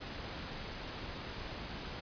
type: noise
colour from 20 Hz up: pink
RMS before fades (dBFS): -43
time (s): 0-2.01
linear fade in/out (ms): 20
effects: resampled to 11025 Hz